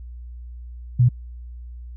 sine tone, 122.9 Hz, B2, 8 cents flat, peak -11 dBFS, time 0.99-1.09 s, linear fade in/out 10 ms, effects added 60 Hz sine -34 dBFS peak until 1.96 s

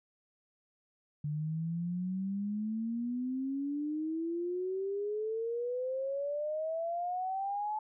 sine exponential sweep, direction up, 146.83 to 864 Hz, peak -32 dBFS, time 1.24-7.79 s, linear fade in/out 5 ms, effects none

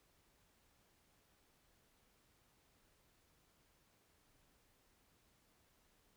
silence, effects pink hiss -74 dBFS RMS until 6.16 s

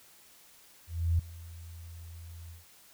sine tone with ADSR envelope, 83.9 Hz, E2, 31 cents sharp, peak -22 dBFS, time 0.87-2.65 s, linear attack 320 ms, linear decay 6 ms, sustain -21 dB, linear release 150 ms, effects white hiss -58 dBFS RMS until 2.93 s

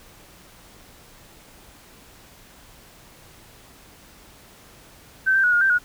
sine tone with pitch steps, 1542 / 1567 / 1461 / 1427 / 1566 / 1451 Hz, G6 / G6 / F#6 / F6 / G6 / F#6, -29 / -1 / -22 / +37 / -2 / -34 cents, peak -15 dBFS, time 5.26-5.788 s, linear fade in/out 20 ms, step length 88 ms, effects pink hiss -49 dBFS RMS until 5.84 s

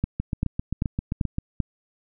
two click trains, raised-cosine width 5 ms, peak -10 / -13 dBFS, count 5 / 10, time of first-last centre 0.04-1.603 / 0.2-1.384 s, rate 2.56 / 7.6 Hz, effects none

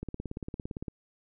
click train, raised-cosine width 3 ms, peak -23 dBFS, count 16, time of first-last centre 0.03-0.882 s, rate 17.6 Hz, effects none

